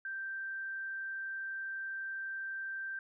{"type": "tone", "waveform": "sine", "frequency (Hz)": 1568, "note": "G6", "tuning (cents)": 0, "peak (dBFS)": -37, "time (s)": [0.05, 2.99], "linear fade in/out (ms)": 2, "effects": []}